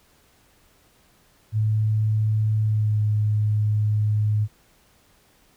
sine tone with pitch glide, 108.1 to 106 Hz, A2 to G#2, -30 to +36 cents, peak -18 dBFS, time 1.52-4.48 s, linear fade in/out 50 ms, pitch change -34 cents, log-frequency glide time 2.62-3 s, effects pink hiss -59 dBFS RMS until 5.56 s

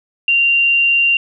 sine tone, 2772 Hz, F7, 14 cents flat, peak -10 dBFS, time 0.28-1.17 s, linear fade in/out 2 ms, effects none

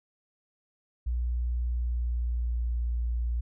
sine tone with pitch glide, 60.2 to 59.03 Hz, B1 to A#1, -44 to +22 cents, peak -26 dBFS, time 1.06-3.41 s, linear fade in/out 10 ms, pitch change -34 cents, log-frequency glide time 1.6-2.73 s, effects none

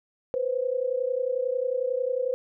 sine tone pair together, 493.9 / 525 Hz, B4 / C5, 0 / +6 cents, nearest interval minor second, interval 106 cents, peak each -27 dBFS, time 0.34-2.34 s, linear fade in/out 0 ms, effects none

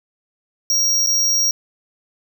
square tone with dropouts, 5640 Hz, F8, 16 cents sharp, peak -15 dBFS, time 0.7-1.51 s, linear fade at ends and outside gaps 1 ms, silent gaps 1.063-1.071 s, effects none

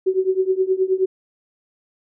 sine tone with tremolo, 377 Hz, F#4, 32 cents sharp, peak -12 dBFS, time 0.06-1.06 s, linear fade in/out 10 ms, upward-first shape triangle, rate 9.5 Hz, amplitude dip 95%, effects none

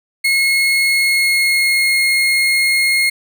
35% pulse tone with pitch glide, 2168 to 2147 Hz, C#7 to C7, -39 to +44 cents, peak -10 dBFS, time 0.24-3.1 s, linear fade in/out 10 ms, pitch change -17 cents, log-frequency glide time 0.87-2.02 s, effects none

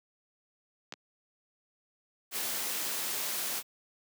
clicks, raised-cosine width 0.2 ms, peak -23 dBFS, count 2, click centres 0.924 / 0.938 s
white noise, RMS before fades -34 dBFS, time 2.31-3.63 s, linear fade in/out 50 ms
effects high-pass 200 Hz 12 dB/octave

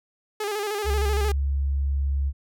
sawtooth tone with vibrato, 415.3 Hz, G#4, in tune, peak -22 dBFS, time 0.4-1.32 s, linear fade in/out 5 ms, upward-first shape square, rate 13 Hz, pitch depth 52 cents each way
sine tone, 69.3 Hz, C#2, in tune, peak -21 dBFS, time 0.84-2.33 s, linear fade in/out 50 ms
effects none

